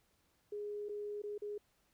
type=tone with dropouts; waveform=sine; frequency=414.4 Hz; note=G#4; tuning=4 cents flat; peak=-39 dBFS; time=0.52-1.58 s; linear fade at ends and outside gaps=5 ms; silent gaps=0.887-0.892 / 1.22-1.236 / 1.38-1.419 s; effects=pink hiss -75 dBFS RMS until 1.93 s